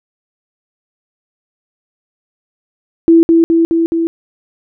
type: tone with echo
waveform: sine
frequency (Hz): 331.4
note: E4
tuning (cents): +9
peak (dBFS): -3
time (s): 3.08-3.23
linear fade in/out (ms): 0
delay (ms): 210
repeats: 4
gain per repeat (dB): -2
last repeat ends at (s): 4.07
effects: none